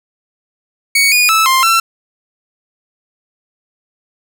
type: tone with pitch steps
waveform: sawtooth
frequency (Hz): 2234 / 2455 / 1310 / 1052 / 1346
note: C#7 / D#7 / E6 / C6 / E6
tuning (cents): +13 / -24 / -11 / +9 / +36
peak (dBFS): -5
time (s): 0.95-1.8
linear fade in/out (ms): 5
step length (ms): 170
effects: none